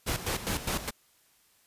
pink noise with tremolo, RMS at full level -30 dBFS, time 0.06-0.91 s, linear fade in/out 20 ms, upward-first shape square, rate 4.9 Hz, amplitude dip 70%, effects white hiss -65 dBFS RMS until 1.66 s + resampled to 32000 Hz

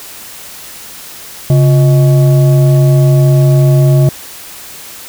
sine tone with frequency modulation, 137.2 Hz, C#3, 17 cents flat, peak -4 dBFS, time 1.5-4.09 s, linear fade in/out 2 ms, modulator 490 Hz, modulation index 0.46, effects white hiss -30 dBFS RMS until 5.08 s

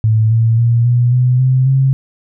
sine tone with pitch steps, 110 / 113.68 / 117.49 / 121.42 / 125.48 / 129.68 / 134.03 Hz, A2 / A#2 / A#2 / B2 / B2 / C3 / C3, 0 / -43 / +14 / -29 / +28 / -15 / +42 cents, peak -8 dBFS, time 0.04-1.93 s, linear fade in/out 0 ms, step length 270 ms, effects none

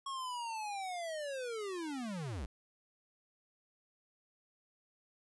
square linear sweep, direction down, 1103 to 50.8 Hz, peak -39 dBFS, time 0.06-2.46 s, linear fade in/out 5 ms, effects resampled to 24000 Hz

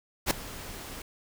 pink noise with ADSR envelope, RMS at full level -22 dBFS, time 0.26-1.02 s, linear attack 49 ms, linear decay 4 ms, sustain -19 dB, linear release 3 ms, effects none

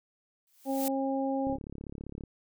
blue noise with exponential growth, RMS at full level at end -33 dBFS, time 0.47-0.88 s, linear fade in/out 1 ms, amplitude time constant 89 ms
harmonic tone, 270 Hz, C#4, 45 cents flat, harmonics 1 / 2 / 3, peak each -30 / -33 / -35 dBFS, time 0.65-1.58 s, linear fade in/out 50 ms
click train, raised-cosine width 3 ms, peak -28 dBFS, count 28, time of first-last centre 1.47-2.237 s, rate 35.2 Hz
effects none

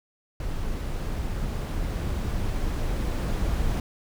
brown noise with level ramp, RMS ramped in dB -30 to -25 dBFS, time 0.4-3.8 s, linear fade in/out 2 ms, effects none

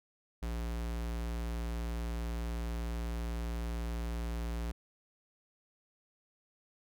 square tone, 57.9 Hz, A#1, 11 cents flat, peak -35 dBFS, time 0.42-4.72 s, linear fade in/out 10 ms, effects none

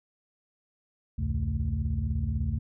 sine tone cluster, 64.3 / 80.4 / 104 / 139.8 / 219.8 Hz, C2 / E2 / G#2 / C#3 / A3, -30 / -43 / +3 / +15 / -2 cents, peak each -31 / -29 / -34 / -34 / -36 dBFS, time 1.18-2.59 s, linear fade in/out 10 ms, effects tanh soft clip ceiling -17 dBFS

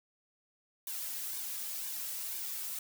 blue noise with flanger, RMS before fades -39 dBFS, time 0.87-2.79 s, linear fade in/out 2 ms, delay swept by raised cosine 1.5 to 2.9 ms, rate 2 Hz, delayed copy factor -0.65, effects none

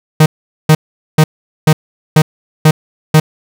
45% pulse tone bursts, 155.4 Hz, D#3, 2 cents flat, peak -3 dBFS, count 7, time 0.2-3.2 s, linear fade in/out 5 ms, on 60 ms, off 430 ms, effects none

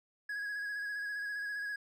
triangle tone with vibrato, 1661.2 Hz, G#6, in tune, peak -34 dBFS, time 0.29-1.76 s, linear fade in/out 5 ms, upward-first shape square, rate 15 Hz, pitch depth 22 cents each way, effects none

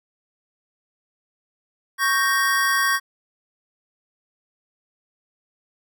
square chord, G diminished, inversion second, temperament equal, 1108.7 / 1568 / 1864.7 Hz, Db6 / G6 / Bb6, 0 / 0 / 0 cents, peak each -23 dBFS, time 1.98-3 s, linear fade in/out 50 ms, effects none

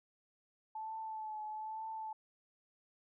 sine tone with vibrato, 870 Hz, A5, 20 cents flat, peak -40 dBFS, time 0.75-2.13 s, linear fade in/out 5 ms, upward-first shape triangle, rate 1.1 Hz, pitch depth 34 cents each way, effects none

